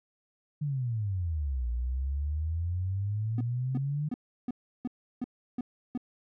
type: exponential two-way sweep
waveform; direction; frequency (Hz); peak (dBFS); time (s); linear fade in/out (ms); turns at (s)
sine; down then up; 152.6 to 58.2 to 152.6; -28; 0.61-4.09; 10; 1.69
type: tone bursts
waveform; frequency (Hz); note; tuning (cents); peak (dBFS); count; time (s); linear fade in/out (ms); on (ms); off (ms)
triangle; 246.9; B3; 0; -27; 8; 3.38-5.976; 2; 27; 340
effects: none